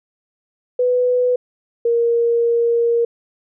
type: tone pair in turn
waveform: sine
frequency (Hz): 496.4 / 468.5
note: B4 / A#4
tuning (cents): +9 / +9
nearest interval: minor second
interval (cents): 100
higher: first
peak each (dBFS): -13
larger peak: neither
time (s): 0.79-1.36 / 1.85-3.05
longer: second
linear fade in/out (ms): 5
effects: none